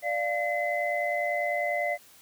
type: tone cluster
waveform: sine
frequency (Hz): 588 / 698 / 2037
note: D5 / F5 / C7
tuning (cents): +2 / -1 / -47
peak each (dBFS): -30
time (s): 0.02-1.98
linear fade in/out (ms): 50
effects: white hiss -55 dBFS RMS until 2.21 s + high-pass 60 Hz 12 dB/octave